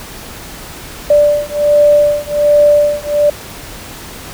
sine beating tone pair, 587.3 / 588.6 Hz, D5 / D5, 0 / +4 cents, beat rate 1.3 Hz, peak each -10 dBFS, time 1.1-3.3 s, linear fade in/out 5 ms, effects pink hiss -30 dBFS RMS until 4.33 s

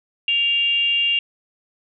sine tone with frequency modulation, 2794 Hz, F7, in tune, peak -16 dBFS, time 0.28-1.19 s, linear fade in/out 2 ms, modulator 498 Hz, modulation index 0.35, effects none

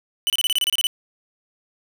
45% pulse tone bursts, 2987 Hz, F#7, 16 cents sharp, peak -17 dBFS, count 11, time 0.27-0.869 s, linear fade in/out 0 ms, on 29 ms, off 28 ms, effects none

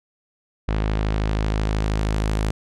sawtooth tone with low-pass filter sweep, 52.9 Hz, G#1, 33 cents sharp, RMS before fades -22 dBFS, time 0.68-2.51 s, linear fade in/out 5 ms, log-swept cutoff 3300 to 10000 Hz, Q 0.77, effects none

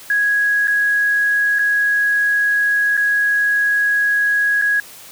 sine tone with dropouts, 1661.2 Hz, G#6, in tune, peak -13 dBFS, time 0.1-4.8 s, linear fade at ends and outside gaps 2 ms, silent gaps 0.673-0.68 / 1.587-1.592 / 2.969-2.975 / 4.615-4.621 s, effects white hiss -39 dBFS RMS until 5.11 s

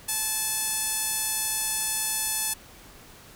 sawtooth tone with band-pass filter, 869 Hz, A5, 22 cents flat, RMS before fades -28 dBFS, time 0.08-2.54 s, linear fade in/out 10 ms, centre 10000 Hz, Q 1.8, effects pink hiss -49 dBFS RMS until 3.35 s

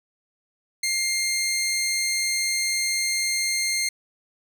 15% pulse tone, 2114 Hz, C7, 17 cents sharp, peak -16 dBFS, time 0.83-3.89 s, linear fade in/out 5 ms, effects none

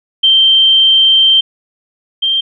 sine tone pair in turn, 3136 / 3163 Hz, G7 / G7, 0 / +15 cents, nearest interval unison, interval 15 cents, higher second, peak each -5 / -10 dBFS, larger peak first, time 0.23-1.41 / 2.22-2.41 s, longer first, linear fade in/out 10 ms, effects none

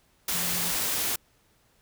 sine tone in noise, 174.61 Hz, F3, in tune, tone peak -38 dBFS, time 0.34-0.71 s, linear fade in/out 5 ms, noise white, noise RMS -28 dBFS, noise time 0.28-1.16 s, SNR -13 dB, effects pink hiss -65 dBFS RMS until 1.81 s

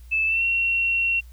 sine tone with pitch glide, 2625 to 2730 Hz, E7 to F7, -8 to -40 cents, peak -19 dBFS, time 0.11-1.21 s, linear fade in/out 20 ms, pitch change +68 cents, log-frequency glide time 0.26-0.43 s, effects added 60 Hz sine -41 dBFS peak until 1.32 s + white hiss -59 dBFS RMS until 1.32 s

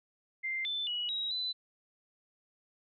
sine tone with pitch steps, 2092 / 3525 / 2921 / 3831 / 4005 Hz, C7 / A7 / F#7 / A#7 / B7, -1 / +2 / -23 / +47 / +23 cents, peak -32 dBFS, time 0.43-1.53 s, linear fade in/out 20 ms, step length 220 ms, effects none

